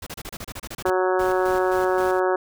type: noise bursts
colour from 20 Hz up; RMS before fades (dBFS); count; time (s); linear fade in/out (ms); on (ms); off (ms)
pink; -34; 12; 0.02-0.902; 5; 46; 30
type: harmonic tone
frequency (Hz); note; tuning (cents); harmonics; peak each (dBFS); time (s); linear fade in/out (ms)
185; F#3; 0; 2 / 3 / 4 / 5 / 6 / 7 / 8 / 9; -21 / -25 / -27 / -29 / -31 / -32 / -33 / -34; 0.85-2.36; 5
type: noise with tremolo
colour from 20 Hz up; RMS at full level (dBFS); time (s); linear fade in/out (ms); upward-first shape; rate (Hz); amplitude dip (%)
pink; -38; 1.19-2.2; 5; square; 3.8; 60
effects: none